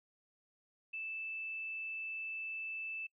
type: tone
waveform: sine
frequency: 2637 Hz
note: E7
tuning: in tune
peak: -39 dBFS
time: 0.93-3.07 s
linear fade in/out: 10 ms
effects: noise-tail reverb RT60 0.1 s tail -26 dB re dry